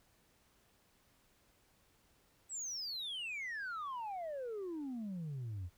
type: exponential sweep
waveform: sine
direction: down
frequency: 8040 to 83.5 Hz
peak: -37 dBFS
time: 2.49-5.7 s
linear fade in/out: 50 ms
effects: tanh soft clip ceiling -38 dBFS + pink hiss -71 dBFS RMS until 5.77 s